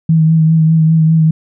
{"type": "tone with vibrato", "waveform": "sine", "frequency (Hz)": 160.1, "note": "D#3", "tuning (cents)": 50, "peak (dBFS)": -6, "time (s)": [0.09, 1.31], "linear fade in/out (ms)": 5, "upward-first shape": "triangle", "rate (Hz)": 5, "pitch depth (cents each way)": 32, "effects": []}